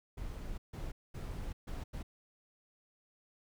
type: noise bursts at uneven times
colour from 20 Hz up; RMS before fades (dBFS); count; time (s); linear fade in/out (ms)
brown; -41; 5; 0.17-0.58 / 0.73-0.92 / 1.14-1.53 / 1.67-1.84 / 1.93-2.03; 10
effects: none